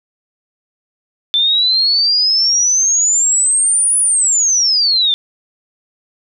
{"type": "exponential two-way sweep", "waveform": "sine", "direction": "up then down", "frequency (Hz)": [3520, 9956, 3520], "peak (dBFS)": -10, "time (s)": [1.34, 5.14], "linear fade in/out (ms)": 0, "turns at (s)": 3.99, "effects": []}